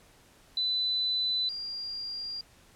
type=tone pair in turn; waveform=sine; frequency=4000 / 4783 Hz; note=B7 / D8; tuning=+21 / +31 cents; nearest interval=minor third; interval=310 cents; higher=second; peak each=-26 / -34 dBFS; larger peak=first; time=0.57-1.49 / 1.49-2.41 s; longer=neither; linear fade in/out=2 ms; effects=pink hiss -59 dBFS RMS until 2.75 s + low-pass 12000 Hz 12 dB/octave